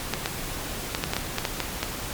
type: clicks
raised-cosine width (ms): 0.2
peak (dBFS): -7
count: 10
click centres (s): 0.137 / 0.259 / 0.949 / 1.039 / 1.135 / 1.166 / 1.384 / 1.452 / 1.603 / 1.83
effects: pink hiss -33 dBFS RMS until 2.13 s + MP3 96 kbps